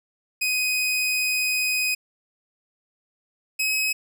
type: tone pair in turn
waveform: sawtooth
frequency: 2505 / 2549 Hz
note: D#7 / D#7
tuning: +11 / +41 cents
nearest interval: unison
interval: 30 cents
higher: second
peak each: -18 dBFS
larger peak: neither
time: 0.41-1.95 / 3.59-3.93 s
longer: first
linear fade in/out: 10 ms
effects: none